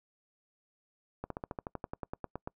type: slowing click train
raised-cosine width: 1 ms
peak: -23 dBFS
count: 15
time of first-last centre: 1.24-2.475 s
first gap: 63 ms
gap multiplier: 1.05
effects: noise-tail reverb RT60 0.1 s tail -26 dB re dry